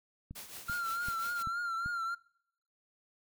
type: click train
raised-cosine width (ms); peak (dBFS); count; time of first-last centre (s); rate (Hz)
5; -31; 5; 0.31-1.86; 2.58
type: noise with tremolo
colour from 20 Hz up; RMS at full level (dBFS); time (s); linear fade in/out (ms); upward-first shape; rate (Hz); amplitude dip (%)
white; -44; 0.35-1.43; 10; triangle; 5.8; 70
type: tone with vibrato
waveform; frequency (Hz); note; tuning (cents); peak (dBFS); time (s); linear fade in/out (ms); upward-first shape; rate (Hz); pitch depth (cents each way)
triangle; 1381; F6; -20; -31; 0.68-2.15; 10; triangle; 3.5; 68
effects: noise-tail reverb RT60 0.7 s tail -24 dB re dry